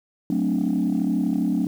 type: chord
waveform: sine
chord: D dominant seventh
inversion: first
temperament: equal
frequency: 185 / 220 / 261.6 / 293.7 Hz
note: F#3 / A3 / C4 / D4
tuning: 0 / 0 / 0 / 0 cents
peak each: -24 dBFS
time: 0.3-1.67 s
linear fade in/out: 2 ms
effects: tanh soft clip ceiling -14 dBFS + 8-bit